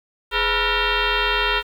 sine tone with frequency modulation, 880 Hz, A5, in tune, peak -17 dBFS, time 0.31-1.63 s, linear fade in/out 50 ms, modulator 463 Hz, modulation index 5.9, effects 8-bit

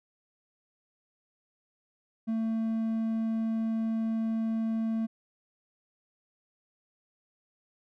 triangle tone, 223.9 Hz, A3, 30 cents sharp, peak -25 dBFS, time 2.27-5.07 s, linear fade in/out 20 ms, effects none

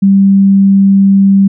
sine tone, 196 Hz, G3, in tune, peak -3 dBFS, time 0.02-1.48 s, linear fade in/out 10 ms, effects none

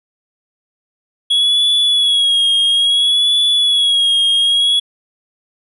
triangle tone with vibrato, 3340 Hz, G#7, 9 cents sharp, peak -9 dBFS, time 1.3-4.8 s, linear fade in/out 10 ms, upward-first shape sine, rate 0.59 Hz, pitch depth 49 cents each way, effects resampled to 32000 Hz

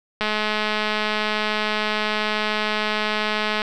click train, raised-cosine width 0.3 ms, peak -7 dBFS, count 727, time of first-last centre 0.21-3.618 s, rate 213 Hz, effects none

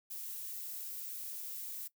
violet noise, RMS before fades -43 dBFS, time 0.1-1.88 s, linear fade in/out 10 ms, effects noise-tail reverb RT60 0.1 s tail -19 dB re dry

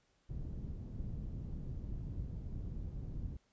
pink low-pass noise, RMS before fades -42 dBFS, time 0.29-3.37 s, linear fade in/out 10 ms, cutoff 170 Hz, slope 12 dB/octave, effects pink hiss -75 dBFS RMS until 3.52 s + resampled to 16000 Hz

